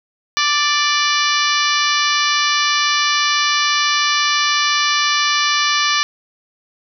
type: harmonic tone with a mistuned harmonic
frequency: 587.3 Hz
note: D5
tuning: in tune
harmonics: 2 / 3 / 4 / 5 / 6 / 7 / 8 / 9 / 10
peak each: -19 / -21 / -22 / -23 / -24 / -24 / -25 / -26 / -26 dBFS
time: 0.37-6.03 s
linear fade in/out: 0 ms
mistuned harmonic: 9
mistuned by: +17 cents
effects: none